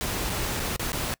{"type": "noise with dropouts", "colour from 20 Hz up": "pink", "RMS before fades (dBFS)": -29, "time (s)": [0.01, 1.14], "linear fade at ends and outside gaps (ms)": 0, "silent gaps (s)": [[0.297, 0.301], [0.596, 0.6], [0.763, 0.795], [0.919, 0.93]], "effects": ["noise-tail reverb RT60 0.1 s tail -24 dB re dry"]}